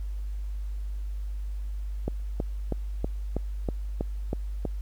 click train, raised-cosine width 2 ms, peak -15 dBFS, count 9, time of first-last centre 2.08-4.652 s, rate 3.11 Hz, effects added 50 Hz sine -30 dBFS peak until 4.81 s + pink hiss -60 dBFS RMS until 4.81 s

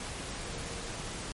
sine tone in noise, 466.2 Hz, A#4, in tune, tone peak -48 dBFS, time 0.45-0.89 s, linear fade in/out 2 ms, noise pink, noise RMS -39 dBFS, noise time 0-1.32 s, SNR -12 dB, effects MP3 48 kbps

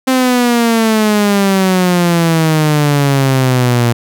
sawtooth exponential sweep, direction down, 262.4 to 117.2 Hz, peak -5 dBFS, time 0.07-3.93 s, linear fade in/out 10 ms, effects none

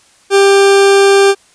40% pulse tone, 395.5 Hz, G4, 15 cents sharp, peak -4 dBFS, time 0.3-1.35 s, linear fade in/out 50 ms, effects white hiss -48 dBFS RMS until 1.54 s + resampled to 22050 Hz

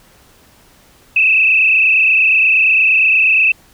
sine tone with frequency modulation, 2594 Hz, E7, 28 cents flat, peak -8 dBFS, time 1.16-3.52 s, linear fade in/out 5 ms, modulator 28.5 Hz, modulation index 3.2, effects pink hiss -48 dBFS RMS until 3.73 s

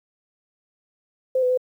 sine tone with pitch steps, 518 / 502 / 507 Hz, C5 / B4 / B4, -17 / +28 / +45 cents, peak -17 dBFS, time 1.35-1.575 s, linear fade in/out 5 ms, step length 75 ms, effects 9-bit

